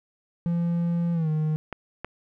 triangle tone with pitch glide, 170.9 to 154.92 Hz, F3 to D#3, -37 to -7 cents, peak -20 dBFS, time 0.46-1.56 s, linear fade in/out 0 ms, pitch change -170 cents, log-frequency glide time 1.13-1.29 s
clicks, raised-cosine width 0.5 ms, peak -17 dBFS, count 2, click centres 1.727 / 2.046 s
effects none

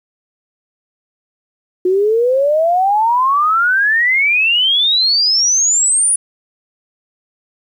sine exponential sweep, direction up, 358.4 to 9850 Hz, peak -10 dBFS, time 1.85-6.16 s, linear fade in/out 5 ms, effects 8-bit

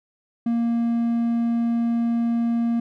triangle tone, 233.4 Hz, A#3, 2 cents sharp, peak -17 dBFS, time 0.46-2.8 s, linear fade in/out 5 ms, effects none

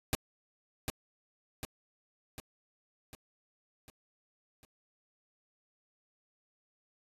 pink noise with echo, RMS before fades -29 dBFS, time 0.13-0.15 s, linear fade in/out 0 ms, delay 750 ms, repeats 6, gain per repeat -5 dB, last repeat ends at 4.65 s, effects resampled to 32000 Hz

